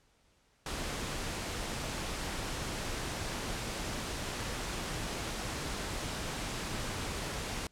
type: noise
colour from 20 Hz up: pink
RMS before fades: -37 dBFS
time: 0.66-7.67 s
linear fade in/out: 2 ms
effects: pink hiss -69 dBFS RMS until 7.71 s + low-pass 9000 Hz 12 dB/octave